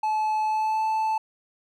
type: tone with pitch glide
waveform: triangle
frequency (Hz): 863 to 876.6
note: A5 to A5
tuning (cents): -34 to -7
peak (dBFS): -20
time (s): 0.03-1.18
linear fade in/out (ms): 5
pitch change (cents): +27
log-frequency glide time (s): 0.44-0.85
effects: none